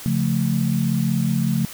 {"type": "chord", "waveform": "sine", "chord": "Db augmented", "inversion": "none", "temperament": "equal", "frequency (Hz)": [138.59, 174.61, 220], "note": ["Db3", "F3", "A3"], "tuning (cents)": [0, 0, 0], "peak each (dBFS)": -22, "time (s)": [0.06, 1.65], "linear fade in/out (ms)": 0, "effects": ["white hiss -37 dBFS RMS until 1.73 s"]}